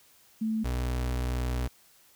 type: tone pair in turn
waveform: sine / 35% pulse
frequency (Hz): 220.2 / 61.93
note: A3 / B1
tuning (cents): +2 / +5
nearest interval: octave + minor seventh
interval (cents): 2197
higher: first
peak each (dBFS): -26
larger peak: neither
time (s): 0.41-0.64 / 0.64-1.68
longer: second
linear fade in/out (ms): 10
effects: white hiss -60 dBFS RMS until 2.15 s